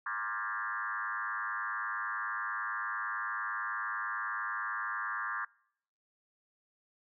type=tone with frequency modulation; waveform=sine; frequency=1396.9 Hz; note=F6; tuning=in tune; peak=-33 dBFS; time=0.06-5.45 s; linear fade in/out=5 ms; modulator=109 Hz; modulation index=3.4; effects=noise-tail reverb RT60 0.7 s tail -25 dB re dry